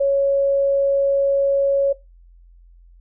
sine tone, 554.4 Hz, C#5, in tune, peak -14 dBFS, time 0-1.93 s, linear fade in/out 10 ms, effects noise-tail reverb RT60 0.2 s tail -17 dB re dry + added 43 Hz sine -45 dBFS peak until 3 s

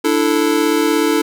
square chord, D suspended second, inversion none, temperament just, 293.7 / 330.4 / 440.5 Hz, D4 / E4 / A4, 0 / +4 / +2 cents, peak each -18 dBFS, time 0.04-1.22 s, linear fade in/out 10 ms, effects none

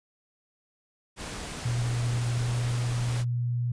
pink noise, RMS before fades -37 dBFS, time 1.16-3.25 s, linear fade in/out 50 ms
sine tone with pitch glide, 120 to 120.76 Hz, B2 to B2, -49 to -38 cents, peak -25 dBFS, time 1.65-3.72 s, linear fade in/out 5 ms, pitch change +11 cents, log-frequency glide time 2.4-2.49 s
effects resampled to 22050 Hz

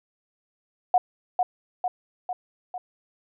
sine tone with echo, 728 Hz, F#5, 28 cents flat, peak -14 dBFS, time 0.94-0.98 s, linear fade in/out 2 ms, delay 450 ms, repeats 4, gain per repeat -4 dB, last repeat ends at 2.78 s, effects none

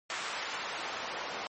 white noise with band-pass filter sweep, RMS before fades -38 dBFS, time 0.1-1.47 s, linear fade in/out 0 ms, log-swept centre 1300 to 770 Hz, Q 0.79, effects low-pass 12000 Hz 12 dB/octave + MP3 32 kbps

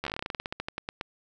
slowing click train, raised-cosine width 0.3 ms, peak -16 dBFS, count 21, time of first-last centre 0.04-1.011 s, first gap 12 ms, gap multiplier 1.13, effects none

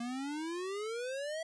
square exponential sweep, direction up, 233.1 to 659.3 Hz, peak -37 dBFS, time 0-1.43 s, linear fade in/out 5 ms, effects resampled to 22050 Hz

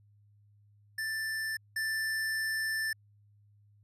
square tone pair in turn, 1768 / 1768 Hz, A6 / A6, +8 / +8 cents, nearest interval unison, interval 0 cents, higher neither, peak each -33 / -31 dBFS, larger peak second, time 0.98-1.57 / 1.76-2.93 s, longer second, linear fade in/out 5 ms, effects added 103 Hz sine -60 dBFS peak until 3.83 s + resampled to 32000 Hz

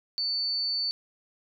sine tone, 4500 Hz, C#8, 25 cents sharp, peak -26 dBFS, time 0.18-0.91 s, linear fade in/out 0 ms, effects none

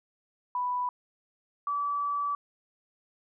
sine tone pair in turn, 989 / 1151.9 Hz, B5 / D6, +2 / -34 cents, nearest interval minor third, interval 264 cents, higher second, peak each -27 dBFS, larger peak neither, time 0.55-0.89 / 1.67-2.35 s, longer second, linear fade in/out 2 ms, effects none

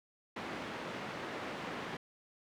pink band-pass noise, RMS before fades -42 dBFS, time 0.36-1.97 s, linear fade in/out 5 ms, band 200 to 2600 Hz, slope 12 dB/octave, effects none

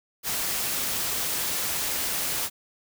white noise, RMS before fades -28 dBFS, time 0.23-2.5 s, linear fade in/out 50 ms, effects none

